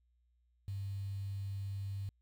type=tone with quantisation; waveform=sine; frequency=98.6 Hz; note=G2; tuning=11 cents sharp; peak=-37 dBFS; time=0.68-2.09 s; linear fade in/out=0 ms; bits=10; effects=added 60 Hz sine -70 dBFS peak until 2.21 s